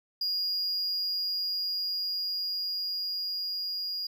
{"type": "tone with level ramp", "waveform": "triangle", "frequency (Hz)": 4856, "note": "D#8", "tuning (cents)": -43, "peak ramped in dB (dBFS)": [-26, -30], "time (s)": [0.21, 4.07], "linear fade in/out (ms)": 5, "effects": []}